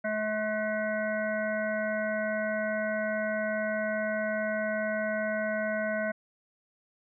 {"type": "harmonic tone", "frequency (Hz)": 214.4, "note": "A3", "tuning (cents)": -45, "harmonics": [1, 3, 5, 7, 9, 10], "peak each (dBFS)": [-35, -30, -44, -34, -40, -45], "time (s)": [0.04, 6.12], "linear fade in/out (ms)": 10, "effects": []}